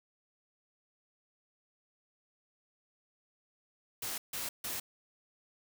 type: noise bursts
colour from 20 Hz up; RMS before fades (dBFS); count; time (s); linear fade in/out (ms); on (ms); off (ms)
white; -38; 3; 4.02-4.8; 5; 160; 150
effects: none